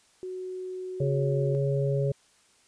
sine tone, 370 Hz, F#4, in tune, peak -33 dBFS, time 0.23-1.55 s, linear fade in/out 0 ms
harmonic tone, 138.59 Hz, C#3, in tune, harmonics 1 / 3 / 4, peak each -25 / -30 / -31 dBFS, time 1-2.12 s, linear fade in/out 5 ms
effects white hiss -62 dBFS RMS until 2.67 s + resampled to 22050 Hz

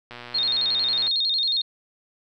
click train, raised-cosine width 0.3 ms, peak -22 dBFS, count 118, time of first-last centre 0.11-1.077 s, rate 121 Hz
sine tone with vibrato, 3951 Hz, B7, in tune, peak -20 dBFS, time 0.34-1.62 s, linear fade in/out 10 ms, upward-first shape square, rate 11 Hz, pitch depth 120 cents each way
effects none

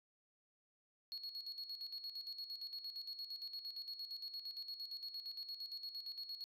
sine tone with tremolo, 4332 Hz, C#8, 41 cents flat, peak -40 dBFS, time 1.12-6.44 s, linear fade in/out 0 ms, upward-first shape square, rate 8.7 Hz, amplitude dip 70%, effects tanh soft clip ceiling -42 dBFS

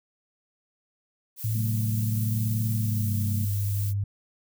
violet noise, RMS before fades -37 dBFS, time 1.36-3.94 s, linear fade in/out 50 ms
sine tone with pitch glide, 110 to 100.29 Hz, A2 to G2, 0 to +40 cents, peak -24 dBFS, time 1.44-4.04 s, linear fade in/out 5 ms, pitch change -160 cents, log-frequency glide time 2.73-3.22 s
sine chord, F# diminished, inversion second, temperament equal, 130.81 / 185 / 220 Hz, C3 / F#3 / A3, 0 / 0 / 0 cents, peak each -36 / -37 / -33 dBFS, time 1.55-3.45 s, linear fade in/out 5 ms
effects none

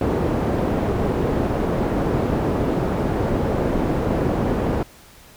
white low-pass noise, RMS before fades -21 dBFS, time 0.01-4.83 s, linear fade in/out 2 ms, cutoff 450 Hz, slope 12 dB/octave, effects pink hiss -47 dBFS RMS until 5.36 s

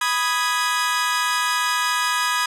sawtooth chord, G# minor, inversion first, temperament equal, 987.8 / 1244.5 / 1661.2 Hz, B5 / D#6 / G#6, 0 / 0 / 0 cents, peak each -20 dBFS, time 0.01-2.46 s, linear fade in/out 5 ms, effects low-pass 11000 Hz 12 dB/octave

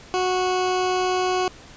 20% pulse tone, 367.9 Hz, F#4, 10 cents flat, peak -15 dBFS, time 0.14-1.48 s, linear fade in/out 0 ms, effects pink hiss -45 dBFS RMS until 1.76 s + resampled to 16000 Hz

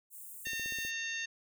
white high-pass noise, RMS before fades -48 dBFS, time 0.1-0.92 s, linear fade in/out 50 ms, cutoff 7600 Hz, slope 48 dB/octave
harmonic tone, 910 Hz, A#5, 42 cents flat, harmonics 2 / 3 / 4 / 5 / 6 / 7, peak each -38 / -40 / -44 / -50 / -55 / -44 dBFS, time 0.45-1.26 s, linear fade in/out 10 ms
click train, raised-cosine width 2 ms, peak -36 dBFS, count 7, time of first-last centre 0.47-0.85 s, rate 15.8 Hz
effects none

